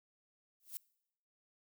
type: noise with exponential growth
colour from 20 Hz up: violet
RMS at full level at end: -39 dBFS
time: 0.6-0.77 s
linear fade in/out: 0 ms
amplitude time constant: 36 ms
effects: noise-tail reverb RT60 0.8 s tail -24 dB re dry